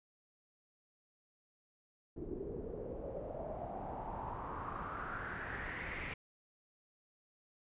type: noise with low-pass filter sweep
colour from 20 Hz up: pink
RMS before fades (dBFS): -43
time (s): 2.16-6.14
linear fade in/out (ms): 5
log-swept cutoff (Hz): 350 to 2300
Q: 5.1
effects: resampled to 8000 Hz